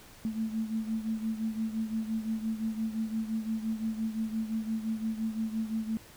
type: beating tone pair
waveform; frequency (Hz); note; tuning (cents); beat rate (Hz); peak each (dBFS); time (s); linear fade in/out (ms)
sine; 220 / 225.8; A3 / A3; 0 / +45; 5.8; -31 / -36; 0.25-5.97; 0
effects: pink hiss -53 dBFS RMS until 6.16 s